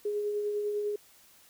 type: tone with tremolo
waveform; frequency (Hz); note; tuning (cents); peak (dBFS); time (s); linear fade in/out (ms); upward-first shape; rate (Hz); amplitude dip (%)
sine; 415.3; G#4; 0; -27; 0.05-0.96; 5; triangle; 10; 35
effects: white hiss -59 dBFS RMS until 1.49 s

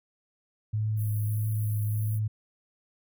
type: tone with vibrato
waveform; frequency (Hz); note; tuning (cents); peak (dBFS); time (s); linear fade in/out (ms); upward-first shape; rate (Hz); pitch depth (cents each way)
sine; 107; A2; -48; -25; 0.73-2.28; 10; triangle; 1.6; 21
type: high-pass noise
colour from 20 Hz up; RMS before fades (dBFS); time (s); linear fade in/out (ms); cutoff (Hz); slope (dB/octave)
white; -44; 0.96-2.2; 50; 9600; 96
effects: none

